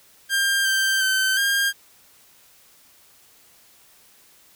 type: tone with pitch steps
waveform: sawtooth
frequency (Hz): 1597 / 1570 / 1540 / 1609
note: G6 / G6 / G6 / G6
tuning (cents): +32 / +2 / -31 / +45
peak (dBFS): -15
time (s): 0.29-1.73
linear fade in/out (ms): 50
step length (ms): 360
effects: white hiss -54 dBFS RMS until 4.55 s